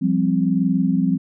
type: chord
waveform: sine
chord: F suspended second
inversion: none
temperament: equal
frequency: 174.61 / 196 / 261.6 Hz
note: F3 / G3 / C4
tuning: 0 / 0 / 0 cents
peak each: -20 dBFS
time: 0.01-1.18 s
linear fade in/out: 20 ms
effects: none